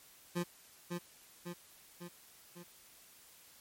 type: tone with echo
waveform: 25% pulse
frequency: 174.61 Hz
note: F3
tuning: in tune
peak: -29 dBFS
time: 0.35-0.44 s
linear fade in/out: 20 ms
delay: 550 ms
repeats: 4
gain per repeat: -4 dB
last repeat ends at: 2.64 s
effects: white hiss -60 dBFS RMS until 3.6 s + MP3 64 kbps